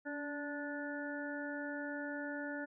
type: harmonic tone with a mistuned harmonic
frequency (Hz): 291.5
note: D4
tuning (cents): -13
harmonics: 1 / 2 / 3 / 5 / 6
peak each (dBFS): -42 / -45 / -51 / -45 / -47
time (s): 0.05-2.66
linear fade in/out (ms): 20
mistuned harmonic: 1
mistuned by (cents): -29
effects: none